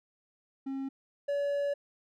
triangle tone pair in turn, 270 / 569.6 Hz, C#4 / C#5, -45 / +47 cents, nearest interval octave + minor second, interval 1292 cents, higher second, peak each -31 / -26 dBFS, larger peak second, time 0.66-0.89 / 1.28-1.74 s, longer second, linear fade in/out 10 ms, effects none

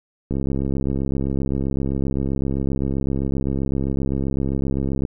click train, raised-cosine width 3 ms, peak -11 dBFS, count 322, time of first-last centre 0.31-5.052 s, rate 67.7 Hz, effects none

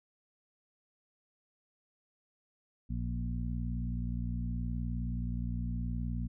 harmonic tone with a mistuned harmonic, 59.2 Hz, A#1, 27 cents sharp, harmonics 1 / 2 / 3 / 4, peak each -35 / -38 / -40 / -41 dBFS, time 2.89-6.28 s, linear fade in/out 20 ms, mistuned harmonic 1, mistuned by -47 cents, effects none

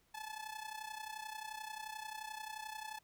sawtooth tone with amplitude modulation, 865 Hz, A5, 30 cents flat, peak -37 dBFS, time 0.14-2.99 s, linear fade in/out 10 ms, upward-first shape sine, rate 31.4 Hz, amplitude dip 75%, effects pink hiss -73 dBFS RMS until 3.03 s

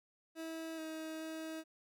30% pulse tone with pitch steps, 324 / 317.2 / 319 Hz, E4 / D#4 / D#4, -30 / +33 / +43 cents, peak -39 dBFS, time 0.35-1.64 s, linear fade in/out 50 ms, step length 430 ms, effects none

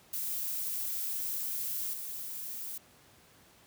violet noise with level steps, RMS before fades -35 / -40 dBFS, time 0.13-2.78 s, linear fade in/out 5 ms, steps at 1.93 s, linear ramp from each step 5 ms, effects pink hiss -60 dBFS RMS until 3.66 s + high-pass 80 Hz 12 dB/octave

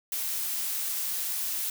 blue noise, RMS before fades -31 dBFS, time 0.12-1.7 s, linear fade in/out 2 ms, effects none

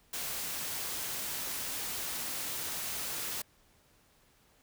white noise, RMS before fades -37 dBFS, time 0.13-3.42 s, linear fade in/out 5 ms, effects pink hiss -66 dBFS RMS until 4.62 s

